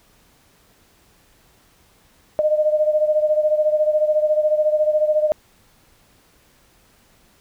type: beating tone pair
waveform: sine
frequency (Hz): 608 / 622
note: D#5 / D#5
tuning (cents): -40 / -1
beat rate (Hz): 14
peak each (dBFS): -16 / -21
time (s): 2.39-5.32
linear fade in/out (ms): 0
effects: pink hiss -56 dBFS RMS until 7.4 s